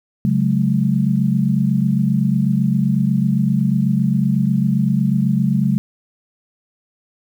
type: chord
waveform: sine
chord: C# suspended fourth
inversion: none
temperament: equal with one note detuned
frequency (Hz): 138.59 / 185 / 212.9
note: C#3 / F#3 / G#3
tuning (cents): 0 / 0 / +43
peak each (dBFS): -18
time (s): 0.25-5.78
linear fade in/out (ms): 0
effects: 8-bit